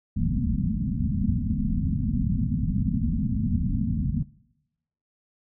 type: low-pass noise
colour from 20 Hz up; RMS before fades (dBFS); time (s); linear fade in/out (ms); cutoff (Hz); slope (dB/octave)
white; -25; 0.16-4.23; 10; 250; 96
effects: noise-tail reverb RT60 0.9 s tail -22 dB re dry